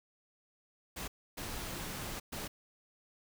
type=noise bursts at uneven times; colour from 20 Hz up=pink; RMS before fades=-41 dBFS; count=3; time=0.96-1.08 / 1.37-2.2 / 2.32-2.48 s; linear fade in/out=10 ms; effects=none